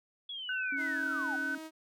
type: linear sweep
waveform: sine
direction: down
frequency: 3400 to 740 Hz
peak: -38 dBFS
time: 0.29-1.36 s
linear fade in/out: 5 ms
type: tone with vibrato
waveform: sine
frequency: 1506 Hz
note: F#6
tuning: 30 cents sharp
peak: -32 dBFS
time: 0.49-1.55 s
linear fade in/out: 2 ms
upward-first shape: sine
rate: 2.1 Hz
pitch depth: 10 cents each way
type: tone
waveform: sine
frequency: 277.2 Hz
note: C#4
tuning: in tune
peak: -39 dBFS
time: 0.72-1.58 s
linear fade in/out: 5 ms
type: tone with pitch glide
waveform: sawtooth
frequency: 320 to 316.9 Hz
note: D#4 to D#4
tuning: +49 to +32 cents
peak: -38 dBFS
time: 0.76-1.71 s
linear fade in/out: 50 ms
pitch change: -17 cents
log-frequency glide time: 1-1.4 s
effects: none